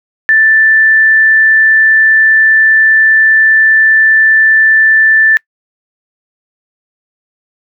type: tone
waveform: sine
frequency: 1765 Hz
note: A6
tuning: 5 cents sharp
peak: -4 dBFS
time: 0.29-5.37 s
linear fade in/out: 0 ms
effects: noise-tail reverb RT60 0.1 s tail -25 dB re dry